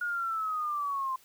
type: linear sweep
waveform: sine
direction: down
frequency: 1443 to 1037 Hz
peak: -29 dBFS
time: 0.01-1.16 s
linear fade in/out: 5 ms
effects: white hiss -60 dBFS RMS until 1.24 s